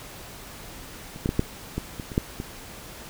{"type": "clicks", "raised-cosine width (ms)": 3, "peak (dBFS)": [-27, -11, -10, -7, -14, -20, -23, -7, -18], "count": 9, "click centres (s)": [1.161, 1.259, 1.291, 1.394, 1.78, 1.998, 2.118, 2.179, 2.401], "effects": ["pink hiss -42 dBFS RMS until 3.09 s"]}